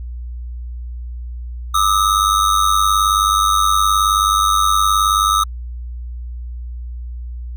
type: ring-modulated tone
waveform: square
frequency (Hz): 1245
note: D#6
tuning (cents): +1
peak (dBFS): -10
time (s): 1.74-5.44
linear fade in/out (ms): 10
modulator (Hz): 49.5
effects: added 60 Hz sine -25 dBFS peak until 7.56 s